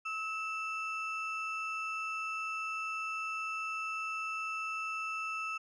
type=ring-modulated tone; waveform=triangle; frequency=1975.5 Hz; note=B6; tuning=in tune; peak=-30 dBFS; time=0.05-5.58 s; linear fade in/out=10 ms; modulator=682 Hz; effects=resampled to 22050 Hz